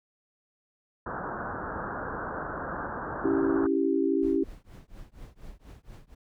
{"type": "low-pass noise", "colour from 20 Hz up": "white", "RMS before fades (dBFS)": -35, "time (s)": [1.06, 3.67], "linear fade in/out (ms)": 5, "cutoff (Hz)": 1600, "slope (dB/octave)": 96}
{"type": "chord", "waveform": "sine", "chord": "C# diminished", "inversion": "none", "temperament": "equal", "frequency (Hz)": [277.2, 329.6, 392], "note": ["C#4", "E4", "G4"], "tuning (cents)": [0, 0, 0], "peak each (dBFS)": -27, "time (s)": [3.24, 4.44], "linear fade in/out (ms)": 5}
{"type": "noise with tremolo", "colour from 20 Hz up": "brown", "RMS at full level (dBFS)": -42, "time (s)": [4.22, 6.15], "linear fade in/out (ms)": 10, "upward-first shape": "triangle", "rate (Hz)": 4.2, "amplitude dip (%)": 100}
{"effects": []}